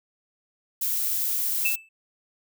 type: noise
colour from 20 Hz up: violet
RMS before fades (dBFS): -26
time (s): 0.81-1.76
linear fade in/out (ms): 10
type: tone with exponential decay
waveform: triangle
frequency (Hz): 2637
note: E7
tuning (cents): 0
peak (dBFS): -18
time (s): 1.65-1.89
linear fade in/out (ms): 5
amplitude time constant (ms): 52
effects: none